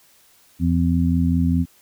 harmonic tone, 84.9 Hz, F2, 48 cents flat, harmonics 1 / 2 / 3, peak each -20 / -20 / -20 dBFS, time 0.59-1.66 s, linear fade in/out 50 ms, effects white hiss -55 dBFS RMS until 1.81 s

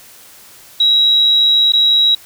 sine tone with dropouts, 3862 Hz, B7, 39 cents flat, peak -8 dBFS, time 0.8-2.15 s, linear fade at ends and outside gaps 5 ms, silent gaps 1.722-1.734 s, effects white hiss -41 dBFS RMS until 2.25 s

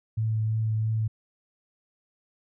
sine tone with vibrato, 110 Hz, A2, in tune, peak -23 dBFS, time 0.17-1.08 s, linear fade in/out 10 ms, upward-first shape triangle, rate 3 Hz, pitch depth 15 cents each way, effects none

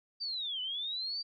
sine linear two-way sweep, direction down then up, 4701 to 2960 to 4701 Hz, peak -34 dBFS, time 0.2-1.23 s, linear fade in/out 20 ms, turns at 0.61 s, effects none

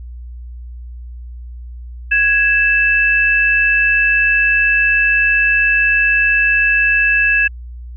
sine tone pair together, 1661.2 / 2637 Hz, G#6 / E7, 0 / 0 cents, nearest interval minor sixth, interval 800 cents, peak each -13 dBFS, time 2.11-7.48 s, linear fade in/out 10 ms, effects added 60 Hz sine -28 dBFS peak until 7.96 s

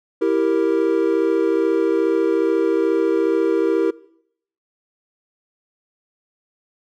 triangle chord, E diminished, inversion none, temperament equal, 329.6 / 392 / 466.2 Hz, E4 / G4 / Bb4, 0 / 0 / 0 cents, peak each -18 dBFS, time 0.21-3.91 s, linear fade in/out 10 ms, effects noise-tail reverb RT60 0.7 s tail -21 dB re dry

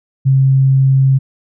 sine tone, 134.2 Hz, C3, 44 cents sharp, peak -7 dBFS, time 0.25-1.19 s, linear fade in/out 20 ms, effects none

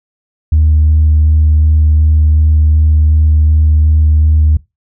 sine tone with vibrato, 77 Hz, D#2, 17 cents flat, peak -4 dBFS, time 0.52-4.57 s, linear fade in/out 5 ms, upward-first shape square, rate 2.7 Hz, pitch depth 8 cents each way, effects noise-tail reverb RT60 0.2 s tail -20 dB re dry + tanh soft clip ceiling -2 dBFS

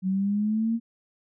sine linear sweep, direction up, 185 to 232.8 Hz, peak -22 dBFS, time 0.02-0.8 s, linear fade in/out 50 ms, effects none

